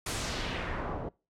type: noise with low-pass filter sweep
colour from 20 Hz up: pink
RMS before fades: -35 dBFS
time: 0.06-1.09 s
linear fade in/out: 5 ms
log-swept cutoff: 11000 to 630 Hz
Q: 1.3
effects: noise-tail reverb RT60 0.3 s tail -23 dB re dry